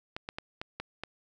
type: clicks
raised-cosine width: 0.3 ms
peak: -20 dBFS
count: 6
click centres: 0.165 / 0.289 / 0.385 / 0.615 / 0.8 / 1.036 s
effects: none